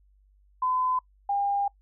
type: tone pair in turn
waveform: sine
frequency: 1016 / 803.8 Hz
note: B5 / G5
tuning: +49 / +43 cents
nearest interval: major third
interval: 406 cents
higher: first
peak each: -23 dBFS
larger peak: neither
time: 0.62-0.99 / 1.29-1.68 s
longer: second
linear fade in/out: 5 ms
effects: noise-tail reverb RT60 0.1 s tail -23 dB re dry + added 49 Hz sine -58 dBFS peak until 1.81 s